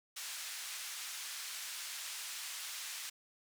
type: band-pass noise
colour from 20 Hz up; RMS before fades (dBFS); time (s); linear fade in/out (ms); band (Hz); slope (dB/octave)
white; -44; 0.16-3.1; 10; 1400 to 8500; 12
effects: none